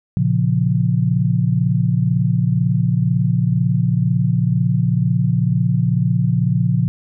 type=chord; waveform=sine; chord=Bb minor; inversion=none; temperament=equal; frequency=116.54 / 138.59 / 174.61 Hz; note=Bb2 / Db3 / F3; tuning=0 / 0 / 0 cents; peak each=-18 dBFS; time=0.17-6.88 s; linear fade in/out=0 ms; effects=none